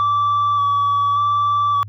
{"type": "tone with vibrato", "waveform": "sine", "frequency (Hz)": 1152, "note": "D6", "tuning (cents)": -34, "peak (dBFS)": -12, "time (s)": [0, 1.83], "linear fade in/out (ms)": 0, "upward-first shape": "square", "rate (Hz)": 0.86, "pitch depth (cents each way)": 15, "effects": ["tanh soft clip ceiling -13 dBFS", "added 103 Hz sine -32 dBFS peak until 1.88 s"]}